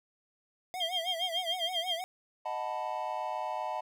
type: tone with vibrato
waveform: square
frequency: 698.5 Hz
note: F5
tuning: in tune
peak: -36 dBFS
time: 0.74-2.04 s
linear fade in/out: 0 ms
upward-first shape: sine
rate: 6.4 Hz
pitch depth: 120 cents each way
type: tone with tremolo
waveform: sine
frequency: 3200 Hz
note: G7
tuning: 35 cents sharp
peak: -28 dBFS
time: 0.8-2.01 s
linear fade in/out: 5 ms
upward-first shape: sine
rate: 7.4 Hz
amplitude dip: 100%
type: chord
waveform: triangle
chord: B dominant seventh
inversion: first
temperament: equal with one note detuned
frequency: 622.3 / 734.5 / 880 / 987.8 Hz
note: D#5 / F#5 / A5 / B5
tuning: 0 / -13 / 0 / 0 cents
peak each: -37 / -36 / -35 / -38 dBFS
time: 2.45-3.81 s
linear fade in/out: 10 ms
effects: none